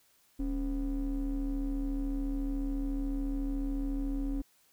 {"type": "ring-modulated tone", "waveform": "triangle", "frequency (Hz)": 120, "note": "B2", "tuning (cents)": -49, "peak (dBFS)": -25, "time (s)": [0.39, 4.42], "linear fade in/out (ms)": 10, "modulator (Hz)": 157, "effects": ["white hiss -67 dBFS RMS until 4.72 s"]}